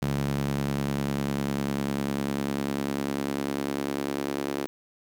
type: tone with high-pass filter sweep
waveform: sawtooth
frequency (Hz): 70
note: C#2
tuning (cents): +18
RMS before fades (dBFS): -29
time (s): 0.02-4.67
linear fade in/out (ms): 0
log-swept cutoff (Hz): 150 to 320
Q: 2
effects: 9-bit